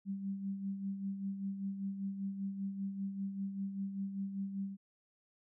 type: tone with tremolo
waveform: sine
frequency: 196 Hz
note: G3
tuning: in tune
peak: -34 dBFS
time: 0.05-4.77 s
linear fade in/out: 50 ms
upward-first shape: sine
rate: 5.1 Hz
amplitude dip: 55%
effects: none